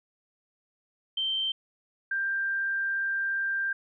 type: tone pair in turn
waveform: sine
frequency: 3124 / 1584.3 Hz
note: G7 / G6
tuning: -7 / +18 cents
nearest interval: octave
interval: 1175 cents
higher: first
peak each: -26 dBFS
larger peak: neither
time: 1.17-1.52 / 2.11-3.73 s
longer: second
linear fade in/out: 5 ms
effects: none